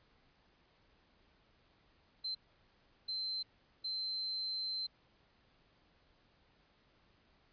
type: tone bursts at uneven times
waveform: sine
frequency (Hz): 4100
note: C8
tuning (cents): -36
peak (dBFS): -36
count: 3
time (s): 2.24-2.35 / 3.08-3.43 / 3.84-4.87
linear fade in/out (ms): 10
effects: pink hiss -70 dBFS RMS until 7.52 s + resampled to 11025 Hz